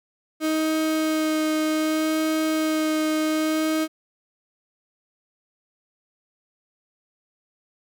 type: tone with vibrato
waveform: 35% pulse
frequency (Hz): 312.9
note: D#4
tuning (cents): +10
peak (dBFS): -19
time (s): 0.4-3.88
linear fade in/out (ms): 50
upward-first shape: sine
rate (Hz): 0.65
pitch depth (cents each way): 11
effects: none